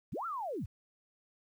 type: linear two-way sweep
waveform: sine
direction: up then down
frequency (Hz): 55 to 1396.9 to 55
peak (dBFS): -35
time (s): 0.12-0.66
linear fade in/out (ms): 10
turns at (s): 0.26
effects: 11-bit